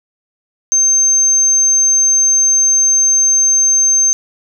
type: tone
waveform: sine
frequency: 6300 Hz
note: G8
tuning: 8 cents sharp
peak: -8 dBFS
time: 0.72-4.13 s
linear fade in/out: 0 ms
effects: none